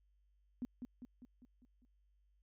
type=tone with echo; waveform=sine; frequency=246.9 Hz; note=B3; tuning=in tune; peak=-37 dBFS; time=0.62-0.65 s; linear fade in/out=0 ms; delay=200 ms; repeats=6; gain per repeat=-5 dB; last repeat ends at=1.85 s; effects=added 50 Hz sine -70 dBFS peak until 2.42 s